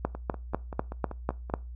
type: two click trains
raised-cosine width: 1 ms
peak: -23 / -12 dBFS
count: 8 / 7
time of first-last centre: 0.15-1.499 / 0.05-1.539 s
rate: 5.19 / 4.03 Hz
effects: noise-tail reverb RT60 0.3 s tail -22 dB re dry + added 60 Hz sine -38 dBFS peak until 1.75 s